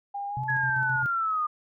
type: tone with pitch glide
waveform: sine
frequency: 805 to 877.9 Hz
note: G5 to A5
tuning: +46 to -4 cents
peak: -30 dBFS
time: 0.14-1.03 s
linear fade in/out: 10 ms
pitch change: +150 cents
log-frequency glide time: 0.28-0.51 s
type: tone with tremolo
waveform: sine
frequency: 130.81 Hz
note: C3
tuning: in tune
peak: -30 dBFS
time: 0.37-1.06 s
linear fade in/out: 0 ms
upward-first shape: square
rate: 7.6 Hz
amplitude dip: 50%
type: linear sweep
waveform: sine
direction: down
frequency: 1689 to 1208 Hz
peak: -24 dBFS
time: 0.48-1.47 s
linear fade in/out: 10 ms
effects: none